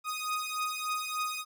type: beating tone pair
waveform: sawtooth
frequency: 1244.5 / 1247.9 Hz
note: D#6 / D#6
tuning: 0 / +5 cents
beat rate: 3.4 Hz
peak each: -31 dBFS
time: 0.04-1.45 s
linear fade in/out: 50 ms
effects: none